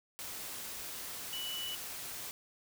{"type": "tone in noise", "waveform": "sine", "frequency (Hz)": 2960, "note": "F#7", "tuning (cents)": 0, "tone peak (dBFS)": -38, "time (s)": [1.33, 1.75], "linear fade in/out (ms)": 0, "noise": "white", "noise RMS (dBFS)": -43, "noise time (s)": [0.19, 2.31], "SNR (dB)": 2, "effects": []}